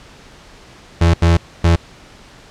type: tone bursts at uneven times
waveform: 35% pulse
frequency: 84.3 Hz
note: E2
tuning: 39 cents sharp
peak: -7 dBFS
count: 3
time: 1.01-1.14 / 1.22-1.37 / 1.64-1.76 s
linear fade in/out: 5 ms
effects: pink hiss -42 dBFS RMS until 2.5 s + low-pass 6000 Hz 12 dB/octave